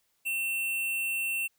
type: tone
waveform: square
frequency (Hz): 2700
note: E7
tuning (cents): +41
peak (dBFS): -29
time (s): 0.25-1.48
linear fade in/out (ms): 20
effects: white hiss -73 dBFS RMS until 1.58 s